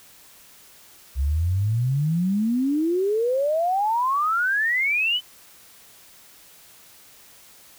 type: exponential sweep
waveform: sine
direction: up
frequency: 64.4 to 3073 Hz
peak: -19 dBFS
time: 1.15-5.21 s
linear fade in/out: 50 ms
effects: white hiss -50 dBFS RMS until 7.78 s